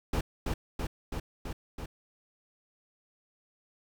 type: noise with echo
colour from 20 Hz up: brown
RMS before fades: -29 dBFS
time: 0.13-0.21 s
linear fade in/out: 5 ms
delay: 330 ms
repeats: 5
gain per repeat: -2 dB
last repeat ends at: 1.86 s
effects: none